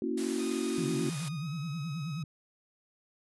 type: chord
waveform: sine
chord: F# dominant seventh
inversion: first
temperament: equal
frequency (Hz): 233.1 / 277.2 / 329.6 / 370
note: A#3 / C#4 / E4 / F#4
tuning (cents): 0 / 0 / 0 / 0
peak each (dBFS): -35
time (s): 0.02-1.1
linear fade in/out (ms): 2
type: high-pass noise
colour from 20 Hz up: white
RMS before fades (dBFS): -41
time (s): 0.17-1.29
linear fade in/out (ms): 10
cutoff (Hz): 370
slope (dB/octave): 24
type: tone with pitch glide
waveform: 15% pulse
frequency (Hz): 1240 to 1271.9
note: D#6 to D#6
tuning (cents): -6 to +38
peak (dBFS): -39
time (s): 0.39-2.23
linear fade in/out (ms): 5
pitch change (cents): +44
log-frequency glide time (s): 1.38-1.48
type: tone with vibrato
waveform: sine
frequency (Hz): 154.4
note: D#3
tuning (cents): -13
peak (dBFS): -33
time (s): 0.78-2.24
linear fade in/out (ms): 2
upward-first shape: sine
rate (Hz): 9.4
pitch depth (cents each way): 200
effects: resampled to 24000 Hz